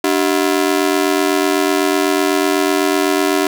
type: ring-modulated tone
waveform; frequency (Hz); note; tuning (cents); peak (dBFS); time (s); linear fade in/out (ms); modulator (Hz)
sawtooth; 339.4; F4; -49; -6; 0.04-3.47; 2; 44
effects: none